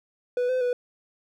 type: tone with pitch steps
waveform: triangle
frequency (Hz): 493.1 / 511 / 491.9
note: B4 / C5 / B4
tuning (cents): -3 / -41 / -7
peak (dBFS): -20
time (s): 0.37-0.73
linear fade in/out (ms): 2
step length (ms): 120
effects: none